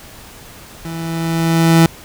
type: tone with level ramp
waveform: 30% pulse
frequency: 164.81 Hz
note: E3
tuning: in tune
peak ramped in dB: -22 to -3 dBFS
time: 0.85-1.86 s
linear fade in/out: 2 ms
effects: pink hiss -38 dBFS RMS until 2.04 s